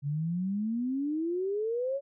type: exponential sweep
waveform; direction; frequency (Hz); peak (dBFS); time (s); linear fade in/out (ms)
sine; up; 138.59 to 568; -28; 0.02-2.01; 50
effects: none